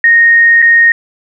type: tone with dropouts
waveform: sine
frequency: 1858 Hz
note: A#6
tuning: 6 cents flat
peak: -3 dBFS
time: 0.04-0.92 s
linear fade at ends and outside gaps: 2 ms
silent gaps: 0.62-0.624 s
effects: none

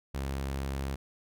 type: tone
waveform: sawtooth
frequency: 68 Hz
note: C#2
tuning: 33 cents flat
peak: -28 dBFS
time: 0.14-0.96 s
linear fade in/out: 10 ms
effects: none

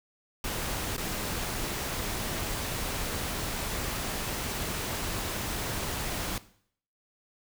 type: noise with dropouts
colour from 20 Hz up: pink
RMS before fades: -33 dBFS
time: 0.44-6.38 s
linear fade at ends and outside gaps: 2 ms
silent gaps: 0.966-0.979 s
effects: noise-tail reverb RT60 0.6 s tail -17 dB re dry

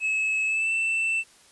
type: tone with pitch glide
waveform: triangle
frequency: 2587 to 2667 Hz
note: E7 to E7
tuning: -33 to +20 cents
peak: -21 dBFS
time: 0-1.24 s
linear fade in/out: 50 ms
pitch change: +53 cents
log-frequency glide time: 0.46-0.71 s
effects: white hiss -55 dBFS RMS until 1.51 s + resampled to 24000 Hz

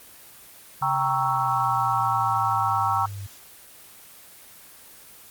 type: linear sweep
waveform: sine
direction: down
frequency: 139.3 to 98 Hz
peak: -32 dBFS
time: 0.81-3.27 s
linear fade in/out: 10 ms
type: chord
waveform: sine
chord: G diminished seventh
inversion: none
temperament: equal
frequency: 784 / 932.3 / 1108.7 / 1318.5 Hz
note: G5 / Bb5 / Db6 / Fb6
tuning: 0 / 0 / 0 / 0 cents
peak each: -26 dBFS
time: 0.82-3.06 s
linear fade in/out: 5 ms
effects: white hiss -47 dBFS RMS until 5.3 s + Opus 24 kbps

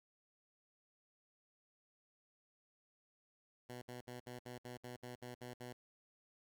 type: tone bursts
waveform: 10% pulse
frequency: 123.47 Hz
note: B2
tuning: in tune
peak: -39 dBFS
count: 11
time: 3.69-5.73 s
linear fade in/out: 10 ms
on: 130 ms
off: 61 ms
effects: none

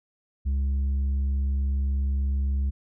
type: tone with tanh clipping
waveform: sine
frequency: 68.3 Hz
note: C#2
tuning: 25 cents flat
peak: -23 dBFS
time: 0.45-2.71 s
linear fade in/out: 20 ms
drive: 4 dB
effects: none

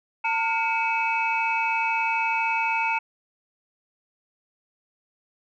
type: tone cluster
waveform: sine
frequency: 903 / 1417 / 2258 / 2593 Hz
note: A5 / F6 / C#7 / E7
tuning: +45 / +25 / +31 / -29 cents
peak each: -24 / -32 / -29 / -26 dBFS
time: 0.24-2.99 s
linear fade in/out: 10 ms
effects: tanh soft clip ceiling -12 dBFS

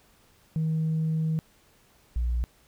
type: tone pair in turn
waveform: sine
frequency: 158.9 / 59.52 Hz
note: D#3 / A#1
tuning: +37 / +37 cents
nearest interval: octave + perfect fourth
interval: 1700 cents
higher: first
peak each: -22 dBFS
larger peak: neither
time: 0.56-1.39 / 2.16-2.44 s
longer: first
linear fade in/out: 0 ms
effects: tanh soft clip ceiling -21 dBFS + pink hiss -61 dBFS RMS until 2.67 s

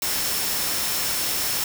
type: tone in noise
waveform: sine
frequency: 5370 Hz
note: E8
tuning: 31 cents sharp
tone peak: -32 dBFS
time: 0.02-1.64 s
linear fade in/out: 2 ms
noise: white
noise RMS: -25 dBFS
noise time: 0.02-1.64 s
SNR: -10 dB
effects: none

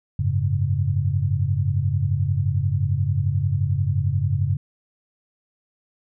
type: chord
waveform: sine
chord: F# suspended second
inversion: none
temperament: equal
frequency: 92.5 / 103.83 / 138.59 Hz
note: F#2 / G#2 / C#3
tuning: 0 / 0 / 0 cents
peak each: -23 dBFS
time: 0.19-4.57 s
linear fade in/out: 5 ms
effects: none

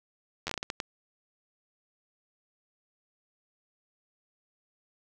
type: slowing click train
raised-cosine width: 0.2 ms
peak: -15 dBFS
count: 9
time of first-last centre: 0.47-0.802 s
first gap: 10 ms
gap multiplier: 1.39
effects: none

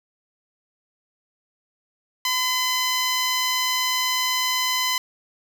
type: tone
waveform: 10% pulse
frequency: 1016 Hz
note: B5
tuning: 49 cents sharp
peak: -12 dBFS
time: 2.25-4.98 s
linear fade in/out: 2 ms
effects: none

